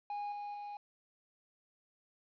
triangle tone with level steps, 822 Hz, G#5, 18 cents flat, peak -35 / -38 / -40 dBFS, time 0.1-0.77 s, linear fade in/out 2 ms, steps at 0.32 / 0.54 s, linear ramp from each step 2 ms, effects resampled to 11025 Hz + 11-bit

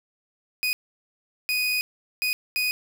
30% pulse tone bursts at uneven times, 2489 Hz, D#7, in tune, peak -20 dBFS, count 4, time 0.63-0.73 / 1.49-1.81 / 2.22-2.33 / 2.56-2.71 s, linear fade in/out 0 ms, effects 8-bit

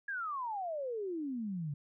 sine exponential sweep, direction down, 1682 to 138.59 Hz, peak -35 dBFS, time 0.08-1.74 s, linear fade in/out 5 ms, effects none

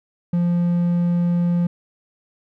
triangle tone, 173.8 Hz, F3, 8 cents flat, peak -14 dBFS, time 0.33-1.67 s, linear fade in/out 5 ms, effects none

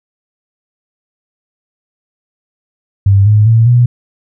sine tone with pitch steps, 98.8 / 105.89 / 113.49 / 121.64 Hz, G2 / G#2 / A#2 / B2, +14 / +34 / -46 / -26 cents, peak -4 dBFS, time 3.06-3.86 s, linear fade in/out 5 ms, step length 200 ms, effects none

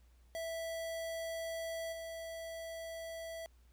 square tone with level steps, 658 Hz, E5, 3 cents flat, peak -39 / -43 dBFS, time 0.35-3.46 s, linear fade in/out 0 ms, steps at 1.92 s, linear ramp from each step 10 ms, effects added 60 Hz sine -61 dBFS peak until 3.72 s + pink hiss -74 dBFS RMS until 3.72 s

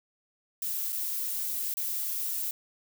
violet noise with dropouts, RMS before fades -32 dBFS, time 0.62-2.51 s, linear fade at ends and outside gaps 2 ms, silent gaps 0.924-0.928 / 1.74-1.77 s, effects none

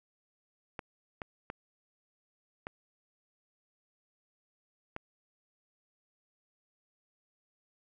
clicks, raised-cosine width 0.5 ms, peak -23 dBFS, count 5, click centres 0.792 / 1.218 / 1.501 / 2.669 / 4.964 s, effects none

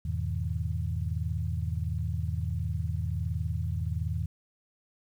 sine chord, E major seventh, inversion none, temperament equal with one note detuned, 82.41 / 103.83 / 123.47 / 158.28 Hz, E2 / G#2 / B2 / D#3, 0 / 0 / 0 / +30 cents, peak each -31 / -34 / -37 / -36 dBFS, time 0.05-4.26 s, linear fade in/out 5 ms, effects 10-bit

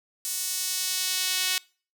sawtooth tone with high-pass filter sweep, 370 Hz, F#4, in tune, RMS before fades -28 dBFS, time 0.25-1.58 s, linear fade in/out 0 ms, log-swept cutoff 7300 to 3000 Hz, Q 0.98, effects noise-tail reverb RT60 0.4 s tail -25 dB re dry

